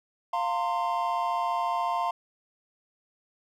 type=chord; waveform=triangle; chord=F suspended fourth; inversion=none; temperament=equal with one note detuned; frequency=698.5 / 912.1 / 1046.5 Hz; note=F5 / Bb5 / C6; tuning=0 / -38 / 0 cents; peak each=-28 dBFS; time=0.33-2.11 s; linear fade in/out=5 ms; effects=none